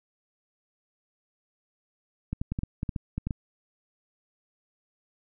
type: clicks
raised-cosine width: 5 ms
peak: -17 dBFS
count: 11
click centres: 2.33 / 2.415 / 2.52 / 2.589 / 2.634 / 2.831 / 2.892 / 2.962 / 3.18 / 3.27 / 3.308 s
effects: none